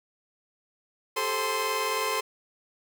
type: tone cluster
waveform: sawtooth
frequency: 395.1 / 438.4 / 530 / 1041 / 2545 Hz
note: G4 / A4 / C5 / C6 / D#7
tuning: +14 / -6 / +22 / -9 / +39 cents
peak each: -33 / -28 / -32 / -25 / -34 dBFS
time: 1.16-2.21 s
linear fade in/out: 10 ms
effects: 9-bit